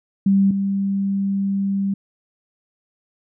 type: tone pair in turn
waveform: sine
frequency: 196 / 196.81 Hz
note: G3 / G3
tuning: 0 / +7 cents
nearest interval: unison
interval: 7 cents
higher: second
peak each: -12 / -18 dBFS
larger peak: first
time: 0.26-0.51 / 0.51-1.94 s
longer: second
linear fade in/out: 5 ms
effects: none